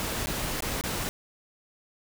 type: noise with dropouts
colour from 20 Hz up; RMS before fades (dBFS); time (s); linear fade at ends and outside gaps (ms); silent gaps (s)
pink; -31; 0-1.09; 0; 0.259-0.27 / 0.606-0.623 / 0.811-0.838
effects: none